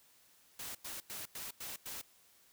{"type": "noise bursts", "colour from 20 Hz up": "white", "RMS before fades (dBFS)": -44, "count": 6, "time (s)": [0.59, 2.015], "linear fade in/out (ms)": 5, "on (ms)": 160, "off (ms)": 93, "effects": ["white hiss -66 dBFS RMS until 2.52 s"]}